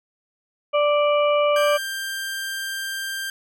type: harmonic tone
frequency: 587.3 Hz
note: D5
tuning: in tune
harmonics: 1 / 2 / 4 / 5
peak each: -17 / -23 / -29 / -31 dBFS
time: 0.73-1.78 s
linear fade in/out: 20 ms
type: tone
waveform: sawtooth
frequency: 1583 Hz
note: G6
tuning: 17 cents sharp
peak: -23 dBFS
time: 1.56-3.3 s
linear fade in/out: 2 ms
effects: none